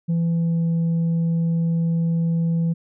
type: tone with pitch glide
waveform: sine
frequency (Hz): 167.6 to 166.35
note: E3 to E3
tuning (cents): +29 to +16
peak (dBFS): -15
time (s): 0.08-2.74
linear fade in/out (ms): 20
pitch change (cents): -13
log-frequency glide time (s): 0.29-0.65
effects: tanh soft clip ceiling -17 dBFS